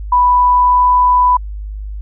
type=tone with pitch glide; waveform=sine; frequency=987.8 to 993.5 Hz; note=B5 to B5; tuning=0 to +10 cents; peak=-7 dBFS; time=0.12-1.37 s; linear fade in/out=5 ms; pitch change=+10 cents; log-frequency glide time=0.24-0.9 s; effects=added 51 Hz sine -22 dBFS peak until 2.01 s